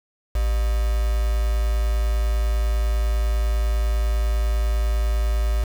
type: tone with quantisation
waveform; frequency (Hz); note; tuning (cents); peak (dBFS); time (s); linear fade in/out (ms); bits
sine; 55; A1; 0; -18; 0.35-5.64; 5; 5
effects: none